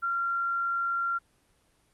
sine tone, 1378 Hz, F6, 24 cents flat, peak -26 dBFS, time 0.02-1.19 s, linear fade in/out 20 ms, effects pink hiss -67 dBFS RMS until 1.93 s + Opus 32 kbps

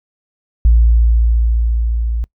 sine tone with level ramp, 57.2 Hz, A#1, 32 cents flat, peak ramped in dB -4 to -15 dBFS, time 0.65-2.24 s, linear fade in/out 0 ms, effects noise-tail reverb RT60 0.1 s tail -24 dB re dry + tanh soft clip ceiling -2 dBFS

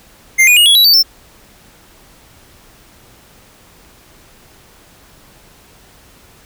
square tone with pitch steps, 2102 / 2457 / 2871 / 3356 / 3922 / 4584 / 5358 Hz, C7 / D#7 / F7 / G#7 / B7 / D8 / E8, +7 / -22 / +47 / +17 / -13 / -43 / +27 cents, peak -6 dBFS, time 0.38-1.031 s, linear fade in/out 20 ms, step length 93 ms, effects pink hiss -45 dBFS RMS until 6.45 s

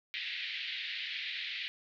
pink band-pass noise, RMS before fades -39 dBFS, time 0.14-1.68 s, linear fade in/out 0 ms, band 1900 to 4100 Hz, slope 48 dB/octave, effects none

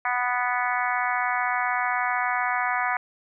harmonic tone, 246.9 Hz, B3, in tune, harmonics 3 / 4 / 5 / 6 / 7 / 8 / 9, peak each -28 / -29 / -30 / -31 / -31 / -32 / -33 dBFS, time 0.05-2.97 s, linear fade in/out 2 ms, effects none

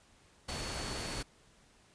sine tone in noise, 4435 Hz, C#8, in tune, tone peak -46 dBFS, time 0.48-1.23 s, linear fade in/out 10 ms, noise pink, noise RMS -39 dBFS, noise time 0.48-1.23 s, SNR -10 dB, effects pink hiss -64 dBFS RMS until 1.94 s + resampled to 22050 Hz

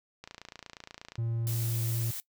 click train, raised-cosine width 0.2 ms, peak -26 dBFS, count 27, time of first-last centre 0.24-1.155 s, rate 28.4 Hz
triangle tone, 115.3 Hz, A#2, 19 cents flat, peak -27 dBFS, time 1.18-2.11 s, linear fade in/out 5 ms
blue noise, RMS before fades -38 dBFS, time 1.47-2.2 s, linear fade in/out 0 ms
effects noise-tail reverb RT60 0.1 s tail -20 dB re dry

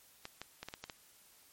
clicks, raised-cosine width 0.2 ms, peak -25 dBFS, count 7, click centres 0.254 / 0.416 / 0.63 / 0.686 / 0.739 / 0.84 / 0.898 s, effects white hiss -63 dBFS RMS until 1.52 s + MP3 64 kbps

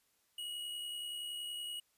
square tone with amplitude modulation, 2902 Hz, F#7, 34 cents flat, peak -39 dBFS, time 0.38-1.8 s, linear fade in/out 5 ms, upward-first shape sine, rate 70.6 Hz, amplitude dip 35%, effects white hiss -75 dBFS RMS until 1.97 s + resampled to 32000 Hz

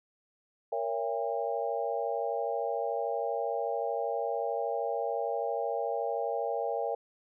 sine chord, A# diminished seventh, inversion none, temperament just, 466.2 / 559.4 / 671.3 / 805.5 Hz, A#4 / C#5 / E5 / G5, 0 / +16 / +31 / +47 cents, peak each -34 / -35 / -35 / -35 dBFS, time 0.72-6.95 s, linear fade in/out 5 ms, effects none

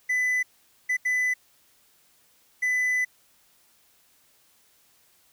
triangle tone bursts at uneven times, 2000 Hz, B6, 21 cents sharp, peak -20 dBFS, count 4, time 0.09-0.43 / 0.89-0.97 / 1.05-1.34 / 2.62-3.05 s, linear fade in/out 10 ms, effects white hiss -62 dBFS RMS until 5.32 s

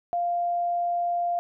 sine tone, 697 Hz, F5, 4 cents flat, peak -23 dBFS, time 0.13-1.39 s, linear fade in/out 0 ms, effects none

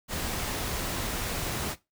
pink noise, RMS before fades -32 dBFS, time 0.08-1.76 s, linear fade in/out 50 ms, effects noise-tail reverb RT60 0.2 s tail -17 dB re dry

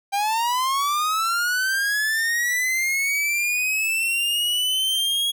45% pulse linear sweep, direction up, 786 to 3322 Hz, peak -20 dBFS, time 0.12-5.32 s, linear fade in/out 20 ms, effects none

